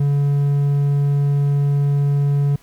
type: tone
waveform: triangle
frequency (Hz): 142.3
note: C#3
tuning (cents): +46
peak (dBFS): -12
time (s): 0-2.56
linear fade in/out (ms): 5
effects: pink hiss -52 dBFS RMS until 2.62 s

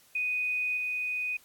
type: tone with level steps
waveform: sine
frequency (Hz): 2489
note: D#7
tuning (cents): 0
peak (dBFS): -27 / -29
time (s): 0.15-1.37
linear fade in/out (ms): 5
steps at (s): 0.77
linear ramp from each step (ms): 2
effects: white hiss -60 dBFS RMS until 1.44 s + AAC 64 kbps

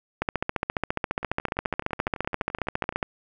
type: two click trains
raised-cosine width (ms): 0.5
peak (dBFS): -9 / -21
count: 42 / 21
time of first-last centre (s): 0.22-3.028 / 1.23-2.925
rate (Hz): 14.6 / 11.8
effects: none

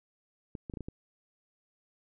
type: clicks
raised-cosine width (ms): 3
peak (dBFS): -26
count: 6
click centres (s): 0.552 / 0.698 / 0.738 / 0.772 / 0.807 / 0.885
effects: none

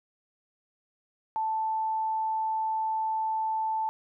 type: tone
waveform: sine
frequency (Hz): 880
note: A5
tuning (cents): 0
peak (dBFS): -26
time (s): 1.36-3.89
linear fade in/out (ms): 0
effects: none

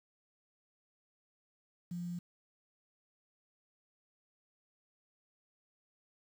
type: tone with quantisation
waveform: sine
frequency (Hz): 174.61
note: F3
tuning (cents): 0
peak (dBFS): -37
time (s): 1.91-2.19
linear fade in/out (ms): 5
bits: 10
effects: none

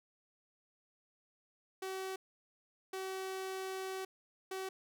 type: tone bursts at uneven times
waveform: sawtooth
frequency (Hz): 380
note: F#4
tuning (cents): +46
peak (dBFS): -35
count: 3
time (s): 1.82-2.16 / 2.93-4.05 / 4.51-4.69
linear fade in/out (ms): 5
effects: none

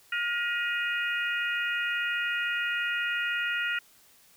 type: harmonic tone with a mistuned harmonic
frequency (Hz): 474.2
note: A#4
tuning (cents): +30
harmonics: 3 / 4 / 5 / 6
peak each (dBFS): -30 / -32 / -34 / -36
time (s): 0.12-3.79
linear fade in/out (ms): 5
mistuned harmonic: 5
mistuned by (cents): +79
effects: white hiss -59 dBFS RMS until 4.36 s

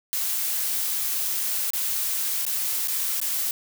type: noise with dropouts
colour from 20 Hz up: blue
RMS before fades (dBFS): -26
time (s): 0.13-3.51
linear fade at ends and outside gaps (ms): 0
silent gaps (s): 1.704-1.734 / 2.452-2.465 / 2.874-2.882 / 3.201-3.215
effects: none

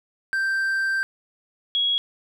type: tone pair in turn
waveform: triangle / sine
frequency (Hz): 1568 / 3322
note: G6 / G#7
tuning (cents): 0 / 0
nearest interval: octave + minor second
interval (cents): 1300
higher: second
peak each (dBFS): -19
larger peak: neither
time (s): 0.33-1.03 / 1.75-1.98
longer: first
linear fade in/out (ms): 0
effects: none

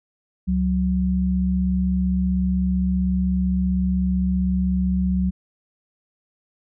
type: tone pair together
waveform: sine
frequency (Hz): 69.3 / 185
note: C#2 / F#3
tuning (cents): 0 / 0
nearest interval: octave + perfect fourth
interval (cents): 1700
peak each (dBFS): -23 / -19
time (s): 0.47-5.31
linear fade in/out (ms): 20
effects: none

